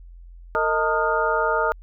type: tone cluster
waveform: sine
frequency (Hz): 456.5 / 627 / 900 / 1237 / 1414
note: A#4 / D#5 / A5 / D#6 / F6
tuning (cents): -36 / +13 / +39 / -10 / +21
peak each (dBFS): -25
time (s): 0.55-1.72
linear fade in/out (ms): 0
effects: added 43 Hz sine -40 dBFS peak until 1.82 s